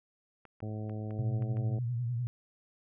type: clicks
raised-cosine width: 0.5 ms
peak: -37 dBFS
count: 6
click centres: 0.453 / 0.604 / 0.896 / 1.108 / 1.423 / 1.57 s
type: harmonic tone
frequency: 107.3 Hz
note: A2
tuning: 43 cents flat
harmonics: 1 / 2 / 3 / 4 / 5 / 6 / 7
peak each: -36 / -42 / -46 / -48 / -50 / -52 / -53 dBFS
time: 0.62-1.79 s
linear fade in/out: 5 ms
type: tone with vibrato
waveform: sine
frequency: 120 Hz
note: B2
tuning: 49 cents flat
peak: -30 dBFS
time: 1.19-2.27 s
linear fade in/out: 0 ms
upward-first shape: sine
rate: 10 Hz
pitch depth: 78 cents each way
effects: none